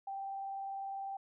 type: tone with vibrato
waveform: sine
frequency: 784 Hz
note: G5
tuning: in tune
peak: -38 dBFS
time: 0.07-1.17 s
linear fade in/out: 5 ms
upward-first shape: sine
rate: 20 Hz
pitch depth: 17 cents each way
effects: none